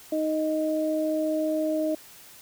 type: tone pair together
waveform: sine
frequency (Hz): 312.2 / 622.3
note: D#4 / D#5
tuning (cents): +6 / 0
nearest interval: octave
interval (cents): 1194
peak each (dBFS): -26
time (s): 0.12-1.95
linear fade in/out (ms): 5
effects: white hiss -49 dBFS RMS until 2.41 s